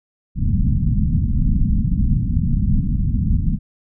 pink low-pass noise, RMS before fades -17 dBFS, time 0.35-3.59 s, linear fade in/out 50 ms, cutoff 230 Hz, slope 48 dB/octave, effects none

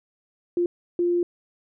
sine tone bursts at uneven times, 349.2 Hz, F4, in tune, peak -19 dBFS, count 2, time 0.57-0.66 / 0.99-1.23 s, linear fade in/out 2 ms, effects none

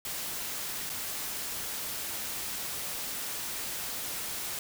white noise with dropouts, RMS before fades -36 dBFS, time 0.05-4.59 s, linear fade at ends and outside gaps 2 ms, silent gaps 0.895-0.899 s, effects none

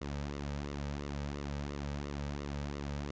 sawtooth tone with flanger, 71.6 Hz, D2, 43 cents flat, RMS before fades -39 dBFS, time 0.01-3.11 s, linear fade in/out 5 ms, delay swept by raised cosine 1.2 to 2.9 ms, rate 2.9 Hz, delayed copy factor -0.65, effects resampled to 16000 Hz

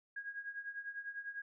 sine tone with tremolo, 1640 Hz, G#6, 22 cents flat, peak -38 dBFS, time 0.16-1.42 s, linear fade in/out 5 ms, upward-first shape triangle, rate 10 Hz, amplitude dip 85%, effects none

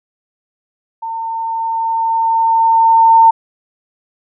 sine tone with level ramp, 906 Hz, A#5, 50 cents flat, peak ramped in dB -20 to -3 dBFS, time 1.02-3.31 s, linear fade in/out 10 ms, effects none

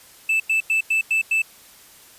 triangle tone bursts, 2637 Hz, E7, in tune, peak -15 dBFS, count 6, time 0.29-1.42 s, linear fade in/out 5 ms, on 110 ms, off 94 ms, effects white hiss -48 dBFS RMS until 2.18 s + resampled to 32000 Hz

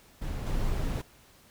brown noise with level steps, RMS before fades -33 / -29 dBFS, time 0.21-1.02 s, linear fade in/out 10 ms, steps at 0.46 s, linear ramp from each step 5 ms, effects pink hiss -58 dBFS RMS until 1.5 s

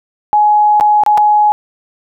sine tone with dropouts, 840 Hz, G#5, 19 cents sharp, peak -6 dBFS, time 0.33-1.52 s, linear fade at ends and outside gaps 0 ms, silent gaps 0.799-0.809 / 1.036-1.063 / 1.175-1.179 s, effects none

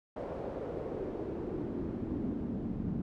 brown noise with band-pass filter sweep, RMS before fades -37 dBFS, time 0.16-3.02 s, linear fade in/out 5 ms, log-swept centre 570 to 210 Hz, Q 2.2, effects none

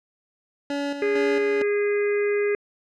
25% pulse tone with tremolo, 284.2 Hz, C#4, 43 cents sharp, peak -21 dBFS, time 0.7-1.62 s, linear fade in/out 2 ms, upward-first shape square, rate 2.2 Hz, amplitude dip 50%
harmonic tone, 411 Hz, G#4, 18 cents flat, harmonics 1 / 3 / 4 / 5 / 6, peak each -20 / -40 / -35 / -32 / -38 dBFS, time 1.02-2.55 s, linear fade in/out 2 ms
effects low-pass 5000 Hz 12 dB/octave

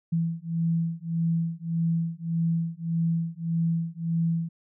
sine beating tone pair, 165.2 / 166.9 Hz, E3 / E3, +4 / +22 cents, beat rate 1.7 Hz, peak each -27 dBFS, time 0.12-4.49 s, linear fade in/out 10 ms, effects none

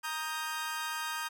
sawtooth chord, Eb major, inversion second, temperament equal with one note detuned, 932.3 / 1244.5 / 1581.6 Hz, Bb5 / Eb6 / G6, 0 / 0 / +15 cents, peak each -35 / -35 / -35 dBFS, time 0.03-1.29 s, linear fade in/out 20 ms, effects none

